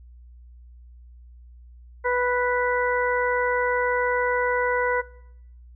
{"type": "harmonic tone", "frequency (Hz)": 493.2, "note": "B4", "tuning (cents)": -2, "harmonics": [1, 2, 3, 4], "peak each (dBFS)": [-23, -26, -28, -29], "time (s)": [2.04, 5.02], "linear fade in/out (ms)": 20, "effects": ["noise-tail reverb RT60 0.8 s tail -21 dB re dry", "added 60 Hz sine -44 dBFS peak until 5.75 s"]}